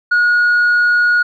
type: tone with tanh clipping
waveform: sine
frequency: 1447 Hz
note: F#6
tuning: 39 cents flat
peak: -10 dBFS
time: 0.11-1.23 s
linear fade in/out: 10 ms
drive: 1 dB
effects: none